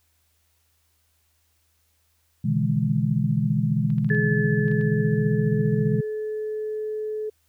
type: chord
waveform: sine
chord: E dominant seventh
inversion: second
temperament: equal with one note detuned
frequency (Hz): 123.47 / 146.83 / 161.7 / 207.7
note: B2 / D3 / E3 / G#3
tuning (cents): 0 / 0 / -33 / 0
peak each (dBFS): -25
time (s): 2.44-6.01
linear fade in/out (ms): 10
type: clicks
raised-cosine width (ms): 0.3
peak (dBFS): -32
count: 8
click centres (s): 3.903 / 3.983 / 4.046 / 4.092 / 4.148 / 4.682 / 4.715 / 4.812
type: tone with exponential decay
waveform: sine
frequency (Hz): 1730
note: A6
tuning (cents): -30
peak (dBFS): -23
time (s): 4.1-7.28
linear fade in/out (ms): 2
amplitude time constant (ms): 690
type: tone with pitch glide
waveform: sine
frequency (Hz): 421.6 to 429.7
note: G#4 to A4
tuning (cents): +26 to -41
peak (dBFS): -26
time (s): 4.1-7.3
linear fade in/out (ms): 10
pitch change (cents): +33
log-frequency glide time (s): 4.44-5.7
effects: added 80 Hz sine -68 dBFS peak until 7.48 s + white hiss -68 dBFS RMS until 7.48 s